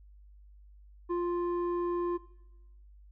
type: tone with low-pass filter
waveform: square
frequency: 349.2 Hz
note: F4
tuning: in tune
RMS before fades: -31 dBFS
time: 1.09-2.18 s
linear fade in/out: 20 ms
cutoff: 810 Hz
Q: 6.1
effects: noise-tail reverb RT60 0.9 s tail -18 dB re dry + added 50 Hz sine -52 dBFS peak until 3.11 s